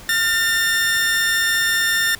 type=tone pair together; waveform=sawtooth; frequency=1404.5 / 1805 Hz; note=F6 / A6; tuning=+9 / +44 cents; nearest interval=major third; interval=435 cents; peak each=-23 / -13 dBFS; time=0.09-2.15 s; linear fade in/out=2 ms; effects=pink hiss -41 dBFS RMS until 2.19 s